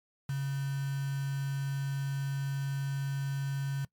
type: tone with quantisation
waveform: sine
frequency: 138.1 Hz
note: C#3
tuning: 6 cents flat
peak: -30 dBFS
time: 0.29-3.85 s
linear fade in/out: 5 ms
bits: 7
effects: noise-tail reverb RT60 0.1 s tail -21 dB re dry + MP3 96 kbps